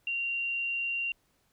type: tone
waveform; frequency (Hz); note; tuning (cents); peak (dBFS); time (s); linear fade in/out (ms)
sine; 2764; F7; -19; -29; 0.07-1.12; 2
effects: pink hiss -71 dBFS RMS until 1.52 s